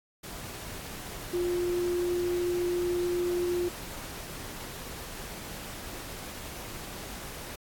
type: tone in noise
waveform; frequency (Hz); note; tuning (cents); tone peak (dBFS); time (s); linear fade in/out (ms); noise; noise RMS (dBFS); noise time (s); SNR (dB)
sine; 353.1; F4; +19; -26; 1.33-3.69; 10; pink; -41; 0.23-7.56; +12
effects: AAC 64 kbps